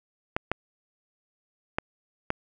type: clicks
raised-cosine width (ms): 0.5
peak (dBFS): -10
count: 4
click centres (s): 0.365 / 0.516 / 1.785 / 2.304
effects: none